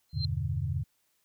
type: tone with exponential growth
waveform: sine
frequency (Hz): 4146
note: C8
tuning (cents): -17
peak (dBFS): -28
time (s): 0.09-0.25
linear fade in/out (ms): 1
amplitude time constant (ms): 33
type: chord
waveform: sine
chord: E minor seventh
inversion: none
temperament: equal with one note detuned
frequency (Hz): 82.41 / 98 / 122.9 / 146.83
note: E2 / G2 / B2 / D3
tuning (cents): 0 / 0 / -8 / 0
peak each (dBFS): -34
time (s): 0.13-0.84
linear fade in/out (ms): 20
effects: white hiss -73 dBFS RMS until 1.24 s